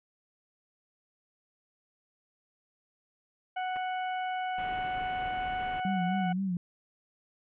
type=harmonic tone; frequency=740 Hz; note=F#5; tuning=in tune; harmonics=1 / 2 / 3 / 4; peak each=-31 / -40 / -44 / -47 dBFS; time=3.56-6.33 s; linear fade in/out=10 ms
type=clicks; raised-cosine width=0.5 ms; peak=-30 dBFS; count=2; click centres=3.76 / 3.768 s
type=low-pass noise; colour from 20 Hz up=pink; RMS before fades=-44 dBFS; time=4.58-5.8 s; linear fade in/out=2 ms; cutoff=3000 Hz; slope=48 dB/octave
type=tone with vibrato; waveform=sine; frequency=185 Hz; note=F#3; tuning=in tune; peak=-28 dBFS; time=5.85-6.57 s; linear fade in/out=2 ms; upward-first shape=sine; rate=3.9 Hz; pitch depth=97 cents each way
effects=none